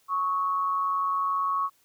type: tone pair together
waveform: sine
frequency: 1108.7 / 1286.4 Hz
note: C#6 / E6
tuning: 0 / -43 cents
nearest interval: minor third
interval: 257 cents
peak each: -24 / -34 dBFS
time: 0.08-1.7 s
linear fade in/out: 50 ms
effects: white hiss -65 dBFS RMS until 1.84 s